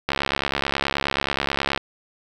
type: click train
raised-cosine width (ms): 0.3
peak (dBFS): -5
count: 118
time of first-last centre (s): 0.09-1.776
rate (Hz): 69.4
effects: 7-bit